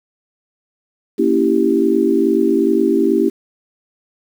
sine chord, A# diminished seventh, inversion none, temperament equal with one note detuned, 233.1 / 280.1 / 329.6 / 392 Hz, A#3 / C#4 / E4 / G4, 0 / +18 / 0 / 0 cents, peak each -19 / -18 / -16 / -16 dBFS, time 1.18-3.3 s, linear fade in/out 20 ms, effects 7-bit

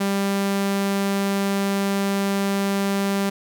sawtooth tone, 197.8 Hz, G3, 16 cents sharp, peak -16 dBFS, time 0-3.3 s, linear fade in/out 10 ms, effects none

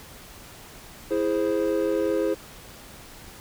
triangle chord, E augmented, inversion none, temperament equal, 329.6 / 415.3 / 523.3 Hz, E4 / G#4 / B#4, 0 / 0 / 0 cents, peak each -24 dBFS, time 1.1-2.35 s, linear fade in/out 20 ms, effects pink hiss -45 dBFS RMS until 3.4 s

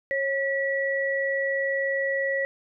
sine tone pair together, 546 / 1939 Hz, C#5 / B6, -26 / -32 cents, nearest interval octave + minor seventh, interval 2194 cents, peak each -26 / -26 dBFS, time 0.11-2.45 s, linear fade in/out 0 ms, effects none

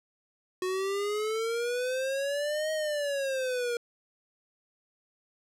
square exponential two-way sweep, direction up then down, 366 to 630 to 470.7 Hz, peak -29 dBFS, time 0.62-3.77 s, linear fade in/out 2 ms, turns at 2.72 s, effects low-pass 11000 Hz 12 dB/octave

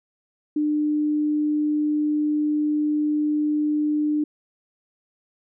sine tone, 300 Hz, D4, 37 cents sharp, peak -19 dBFS, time 0.56-4.24 s, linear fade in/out 5 ms, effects none

